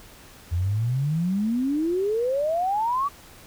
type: exponential sweep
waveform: sine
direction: up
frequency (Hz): 82.41 to 1165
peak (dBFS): -21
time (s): 0.51-3.09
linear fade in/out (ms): 20
effects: pink hiss -48 dBFS RMS until 3.46 s